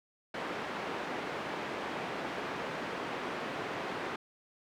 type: band-pass noise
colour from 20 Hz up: pink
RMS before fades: -38 dBFS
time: 0.34-4.16 s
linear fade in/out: 5 ms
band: 280 to 2200 Hz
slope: 12 dB/octave
effects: none